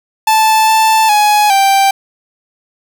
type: tone with pitch steps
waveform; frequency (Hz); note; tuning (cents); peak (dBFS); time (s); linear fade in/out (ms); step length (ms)
45% pulse; 876 / 881 / 838 / 784; A5 / A5 / G#5 / G5; -8 / +2 / +15 / 0; -7; 0.27-1.91; 5; 410
effects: none